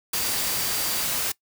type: tone in noise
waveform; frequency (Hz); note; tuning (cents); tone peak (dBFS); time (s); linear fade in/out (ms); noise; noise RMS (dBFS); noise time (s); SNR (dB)
sine; 4700; D8; +1; -35; 0.13-1.05; 5; white; -26; 0.13-1.32; -12
effects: noise-tail reverb RT60 0.1 s tail -21 dB re dry